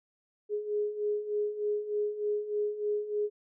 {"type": "beating tone pair", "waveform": "sine", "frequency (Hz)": [415.3, 418.6], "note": ["G#4", "G#4"], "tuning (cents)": [0, 14], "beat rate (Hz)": 3.3, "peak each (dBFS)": [-35, -30], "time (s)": [0.49, 3.3], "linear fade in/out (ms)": 50, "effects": []}